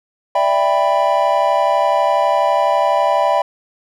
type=chord; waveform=triangle; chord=E minor seventh; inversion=third; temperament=equal with one note detuned; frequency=587.3 / 659.3 / 791.7 / 987.8 Hz; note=D5 / E5 / G5 / B5; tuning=0 / 0 / +17 / 0 cents; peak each=-16 dBFS; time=0.35-3.42 s; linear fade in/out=5 ms; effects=none